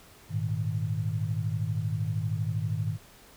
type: chord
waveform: sine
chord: Ab suspended second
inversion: none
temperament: equal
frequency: 103.83 / 116.54 / 155.56 Hz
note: Ab2 / Bb2 / Eb3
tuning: 0 / 0 / 0 cents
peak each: -30 / -32 / -32 dBFS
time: 0.29-2.98 s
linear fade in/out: 50 ms
effects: pink hiss -54 dBFS RMS until 3.36 s